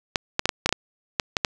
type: clicks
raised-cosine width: 0.2 ms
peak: -3 dBFS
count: 10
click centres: 0.158 / 0.394 / 0.456 / 0.492 / 0.66 / 0.692 / 0.726 / 1.198 / 1.368 / 1.448 s
effects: 7-bit